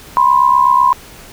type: tone pair together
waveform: sine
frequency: 986 / 1054 Hz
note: B5 / C6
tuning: -3 / +12 cents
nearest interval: minor second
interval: 115 cents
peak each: -10 dBFS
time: 0.17-0.93 s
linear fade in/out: 0 ms
effects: pink hiss -37 dBFS RMS until 1.32 s

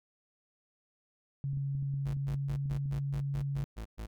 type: tone with pitch glide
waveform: sine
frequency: 138.59 to 139.63 Hz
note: C#3 to C#3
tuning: 0 to +13 cents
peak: -31 dBFS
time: 1.44-3.64 s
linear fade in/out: 0 ms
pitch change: +13 cents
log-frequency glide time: 2.06-2.76 s
type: clicks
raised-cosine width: 5 ms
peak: -34 dBFS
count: 10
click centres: 1.533 / 1.573 / 1.751 / 1.826 / 1.94 / 2.168 / 2.343 / 2.658 / 2.717 / 2.858 s
type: tone bursts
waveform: 40% pulse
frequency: 55 Hz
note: A1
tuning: in tune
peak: -37 dBFS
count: 10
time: 2.05-4.07 s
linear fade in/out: 20 ms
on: 94 ms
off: 120 ms
effects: none

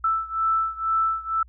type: beating tone pair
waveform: sine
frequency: 1321 / 1323.1 Hz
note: E6 / E6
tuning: +3 / +6 cents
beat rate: 2.1 Hz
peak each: -23 / -25 dBFS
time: 0.04-1.43 s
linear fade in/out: 5 ms
effects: added 60 Hz sine -47 dBFS peak until 1.48 s

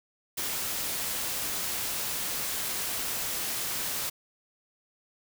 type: noise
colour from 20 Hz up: white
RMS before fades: -32 dBFS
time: 0.37-4.1 s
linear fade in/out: 10 ms
effects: none

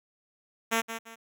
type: tone with echo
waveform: 5% pulse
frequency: 226.9 Hz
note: A#3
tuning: 47 cents flat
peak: -13 dBFS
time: 0.71-0.82 s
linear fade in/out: 20 ms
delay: 170 ms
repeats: 2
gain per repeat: -10 dB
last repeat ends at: 1.16 s
effects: none

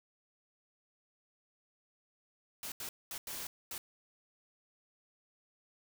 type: noise bursts at uneven times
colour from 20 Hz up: white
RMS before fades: -42 dBFS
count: 5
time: 2.63-2.72 / 2.8-2.89 / 3.11-3.18 / 3.27-3.47 / 3.71-3.78 s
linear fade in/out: 2 ms
effects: none

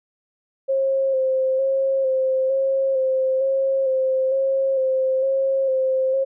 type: tone with vibrato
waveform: sine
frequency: 531 Hz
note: C5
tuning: 25 cents sharp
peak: -17 dBFS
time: 0.68-6.25 s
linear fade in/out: 20 ms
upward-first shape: square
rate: 1.1 Hz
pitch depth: 22 cents each way
effects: none

